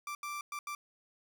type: tone bursts at uneven times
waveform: 30% pulse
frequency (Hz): 1174.7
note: D6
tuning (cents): 0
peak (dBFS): -35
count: 4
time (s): 0.07-0.15 / 0.23-0.41 / 0.52-0.59 / 0.67-0.75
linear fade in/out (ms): 2
effects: none